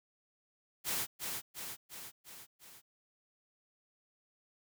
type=noise with echo; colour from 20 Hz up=white; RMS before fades=-35 dBFS; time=0.84-1.07 s; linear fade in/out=50 ms; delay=350 ms; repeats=5; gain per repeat=-4 dB; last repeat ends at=2.82 s; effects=none